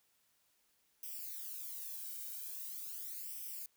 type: noise with flanger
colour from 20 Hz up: violet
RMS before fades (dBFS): -45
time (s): 1.03-3.66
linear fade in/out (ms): 2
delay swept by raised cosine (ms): 0.36 to 1.33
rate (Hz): 0.42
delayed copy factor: +0.9
effects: white hiss -75 dBFS RMS until 3.76 s